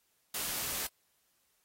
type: noise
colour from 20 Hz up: white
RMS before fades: -36 dBFS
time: 0.34-0.87 s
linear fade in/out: 5 ms
effects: white hiss -74 dBFS RMS until 1.64 s + AAC 48 kbps